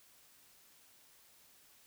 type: silence
effects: white hiss -64 dBFS RMS until 1.86 s